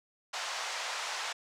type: band-pass noise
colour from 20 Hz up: pink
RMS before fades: -37 dBFS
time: 0.33-1.33 s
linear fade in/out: 10 ms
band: 710 to 7000 Hz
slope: 24 dB/octave
effects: none